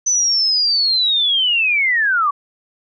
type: linear sweep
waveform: sine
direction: down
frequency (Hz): 6090 to 1108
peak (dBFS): -13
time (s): 0.06-2.31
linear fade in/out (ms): 10
effects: none